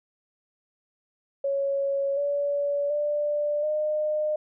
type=tone with pitch steps; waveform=sine; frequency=554.4 / 572 / 590.1 / 608.8 Hz; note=C#5 / D5 / D5 / D#5; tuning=0 / -46 / +8 / -38 cents; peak=-23 dBFS; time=1.44-4.36 s; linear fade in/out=5 ms; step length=730 ms; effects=none